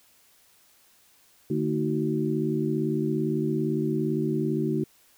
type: harmonic tone with a mistuned harmonic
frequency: 74.9 Hz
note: D2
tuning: 35 cents sharp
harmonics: 2 / 3 / 4 / 5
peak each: -29 / -29 / -29 / -29 dBFS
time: 1.5-4.84 s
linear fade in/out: 5 ms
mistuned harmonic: 4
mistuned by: +97 cents
effects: white hiss -60 dBFS RMS until 5.17 s